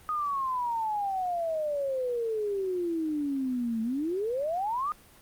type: exponential two-way sweep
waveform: sine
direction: down then up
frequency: 1252 to 220 to 1252 Hz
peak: -27 dBFS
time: 0.09-4.92 s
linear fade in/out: 0 ms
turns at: 3.82 s
effects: pink hiss -55 dBFS RMS until 5.21 s + Opus 32 kbps